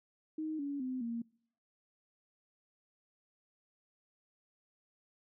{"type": "tone with pitch steps", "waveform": "sine", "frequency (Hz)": [312.5, 283.3, 256.8, 232.8], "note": ["D#4", "C#4", "C4", "A#3"], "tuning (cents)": [8, 38, -32, -2], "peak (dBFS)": -35, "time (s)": [0.38, 1.22], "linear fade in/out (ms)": 5, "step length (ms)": 210, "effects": ["noise-tail reverb RT60 0.6 s tail -25 dB re dry"]}